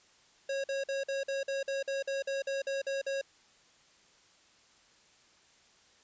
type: tone bursts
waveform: square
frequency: 547 Hz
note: C#5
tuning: 23 cents flat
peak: -32 dBFS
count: 14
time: 0.49-3.214 s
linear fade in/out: 5 ms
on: 150 ms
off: 48 ms
effects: white hiss -63 dBFS RMS until 6.03 s + resampled to 16000 Hz